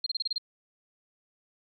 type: tone bursts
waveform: sine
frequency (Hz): 4200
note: C8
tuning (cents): +6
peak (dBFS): -26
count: 7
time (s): 0.04-0.382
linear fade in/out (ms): 5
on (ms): 24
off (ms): 29
effects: none